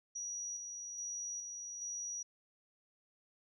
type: tone with tremolo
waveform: sine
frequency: 5800 Hz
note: F#8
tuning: 35 cents flat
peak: -39 dBFS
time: 0.15-2.23 s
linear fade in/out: 10 ms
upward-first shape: square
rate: 1.2 Hz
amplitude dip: 35%
effects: none